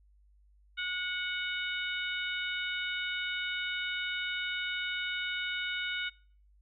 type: harmonic tone with a mistuned harmonic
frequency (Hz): 740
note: F#5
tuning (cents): 0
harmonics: 2 / 3 / 4 / 5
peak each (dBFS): -36 / -38 / -39 / -40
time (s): 0.77-6.1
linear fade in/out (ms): 20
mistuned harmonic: 2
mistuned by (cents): -32
effects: noise-tail reverb RT60 0.5 s tail -25 dB re dry + added 50 Hz sine -60 dBFS peak until 6.61 s